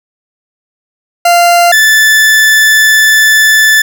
40% pulse tone pair in turn, 694 / 1748.8 Hz, F5 / A6, -11 / -11 cents, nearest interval octave + major third, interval 1600 cents, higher second, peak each -3 dBFS, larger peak neither, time 1.25-1.72 / 1.72-3.82 s, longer second, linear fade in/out 5 ms, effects none

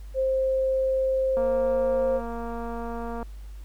sine tone, 527 Hz, C5, 12 cents sharp, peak -21 dBFS, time 0.14-2.21 s, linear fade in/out 50 ms
click train, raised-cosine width 1 ms, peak -22 dBFS, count 434, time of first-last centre 1.37-3.228 s, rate 233 Hz
effects added 50 Hz sine -37 dBFS peak until 3.64 s + pink hiss -58 dBFS RMS until 3.64 s

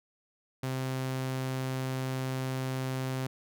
sawtooth tone, 130.81 Hz, C3, in tune, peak -27 dBFS, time 0.63-3.27 s, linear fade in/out 5 ms, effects none

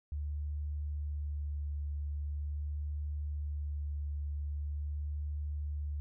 sine tone with vibrato, 73.42 Hz, D2, in tune, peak -34 dBFS, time 0.12-6 s, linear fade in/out 0 ms, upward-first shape sine, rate 0.43 Hz, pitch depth 12 cents each way, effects none

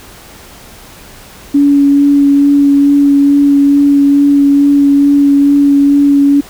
sine tone with vibrato, 283 Hz, C#4, 36 cents sharp, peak -4 dBFS, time 1.54-6.41 s, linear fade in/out 10 ms, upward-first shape sine, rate 2.3 Hz, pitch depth 11 cents each way, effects pink hiss -35 dBFS RMS until 6.49 s

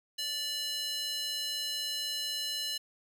square tone with high-pass filter, 586 Hz, D5, 4 cents flat, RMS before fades -35 dBFS, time 0.18-2.78 s, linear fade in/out 10 ms, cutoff 3500 Hz, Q 3.9, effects none

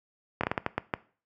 slowing click train, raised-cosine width 0.5 ms, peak -11 dBFS, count 8, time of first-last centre 0.41-0.938 s, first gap 25 ms, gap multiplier 1.36, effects noise-tail reverb RT60 0.4 s tail -19 dB re dry + high-pass 80 Hz 12 dB/octave

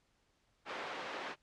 pink band-pass noise, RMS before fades -43 dBFS, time 0.65-1.36 s, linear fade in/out 50 ms, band 480 to 2700 Hz, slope 12 dB/octave, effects pink hiss -75 dBFS RMS until 1.42 s + low-pass 7000 Hz 12 dB/octave

